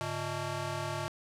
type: ring-modulated tone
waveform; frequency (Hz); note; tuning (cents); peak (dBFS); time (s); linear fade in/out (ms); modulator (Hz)
15% pulse; 246.9; B3; 0; -24; 0.01-1.08; 0; 390
effects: low-pass 10000 Hz 12 dB/octave